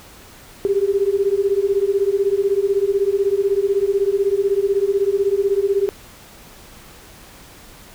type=beating tone pair; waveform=sine; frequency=389 / 405 Hz; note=G4 / G#4; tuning=-13 / -43 cents; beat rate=16 Hz; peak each=-18 dBFS; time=0.65-5.89 s; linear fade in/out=0 ms; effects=pink hiss -43 dBFS RMS until 7.94 s